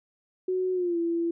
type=tone with pitch glide; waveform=sine; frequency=370 to 337.3 Hz; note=F#4 to E4; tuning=0 to +40 cents; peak=-24 dBFS; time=0.48-1.31 s; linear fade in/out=5 ms; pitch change=-160 cents; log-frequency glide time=0.73-0.98 s; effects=none